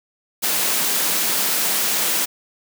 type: high-pass noise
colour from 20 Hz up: white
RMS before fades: -20 dBFS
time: 0.42-2.26 s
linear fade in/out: 20 ms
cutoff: 150 Hz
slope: 96 dB/octave
effects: none